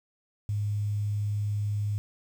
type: tone with quantisation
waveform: sine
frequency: 103.6 Hz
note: G#2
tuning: 4 cents flat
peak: -26 dBFS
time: 0.49-1.98 s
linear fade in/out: 0 ms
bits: 9
effects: none